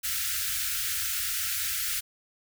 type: band-stop noise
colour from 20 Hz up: white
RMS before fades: -30 dBFS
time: 0.03-2.01 s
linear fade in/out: 20 ms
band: 110 to 1300 Hz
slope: 96 dB/octave
effects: none